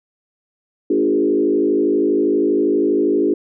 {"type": "tone with frequency modulation", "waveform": "sine", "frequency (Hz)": 350.9, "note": "F4", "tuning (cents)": 8, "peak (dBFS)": -13, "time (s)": [0.9, 3.34], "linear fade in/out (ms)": 5, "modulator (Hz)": 52.5, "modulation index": 1.5, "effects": []}